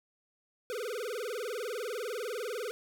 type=tone with vibrato; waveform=square; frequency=455.1 Hz; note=A#4; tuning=42 cents flat; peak=-35 dBFS; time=0.7-2.71 s; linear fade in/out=0 ms; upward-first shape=sine; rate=20 Hz; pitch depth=210 cents each way; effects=none